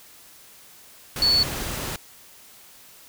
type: tone in noise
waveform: sine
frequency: 4435 Hz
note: C#8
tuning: in tune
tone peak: -16 dBFS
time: 1.22-1.43 s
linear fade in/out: 2 ms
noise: pink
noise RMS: -30 dBFS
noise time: 1.16-1.96 s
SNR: +11 dB
effects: white hiss -49 dBFS RMS until 3.08 s